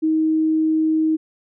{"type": "tone", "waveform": "sine", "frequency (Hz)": 315.6, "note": "D#4", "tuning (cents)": 25, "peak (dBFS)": -15, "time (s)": [0.02, 1.17], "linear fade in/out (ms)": 20, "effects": []}